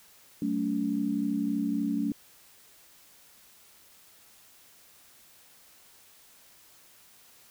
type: tone cluster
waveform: sine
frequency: 188.8 / 221 / 284.7 Hz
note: F#3 / A3 / C#4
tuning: +35 / +8 / +46 cents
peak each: -34 / -30 / -29 dBFS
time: 0.42-2.12 s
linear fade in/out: 2 ms
effects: white hiss -57 dBFS RMS until 7.5 s